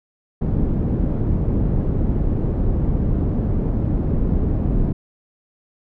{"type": "low-pass noise", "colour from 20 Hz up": "pink", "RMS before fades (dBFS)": -19, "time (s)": [0.41, 4.93], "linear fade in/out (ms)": 10, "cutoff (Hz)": 280, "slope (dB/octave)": 12, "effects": []}